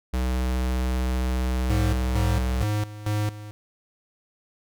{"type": "tone", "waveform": "square", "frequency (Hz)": 63.2, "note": "B1", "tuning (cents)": 41, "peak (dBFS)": -23, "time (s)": [0.13, 2.64], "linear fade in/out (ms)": 10}
{"type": "tone with tremolo", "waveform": "square", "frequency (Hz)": 105.2, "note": "G#2", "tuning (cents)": 23, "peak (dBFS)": -23, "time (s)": [1.7, 3.51], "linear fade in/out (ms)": 0, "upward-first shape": "square", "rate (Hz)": 2.2, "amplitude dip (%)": 80}
{"effects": []}